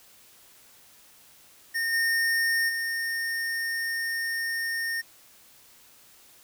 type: tone with level steps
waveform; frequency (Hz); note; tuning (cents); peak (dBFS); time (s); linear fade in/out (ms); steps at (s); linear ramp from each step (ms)
square; 1832; A#6; -31; -26 / -23 / -28; 1.74-5.02; 20; 1.92 / 2.68; 20
effects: white hiss -55 dBFS RMS until 6.43 s